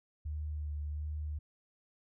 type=tone with vibrato; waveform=sine; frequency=75 Hz; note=D2; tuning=37 cents sharp; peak=-35 dBFS; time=0.25-1.39 s; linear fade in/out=10 ms; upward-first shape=sine; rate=1.4 Hz; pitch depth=23 cents each way; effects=none